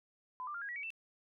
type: tone with pitch steps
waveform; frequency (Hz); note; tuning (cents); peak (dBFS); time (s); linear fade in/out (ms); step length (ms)
sine; 1010 / 1187.3 / 1395.7 / 1640.7 / 1928.8 / 2267 / 2665; B5 / D6 / F6 / G#6 / B6 / C#7 / E7; +39 / +19 / -2 / -22 / -41 / +38 / +18; -39; 0.4-0.904; 0; 72
effects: none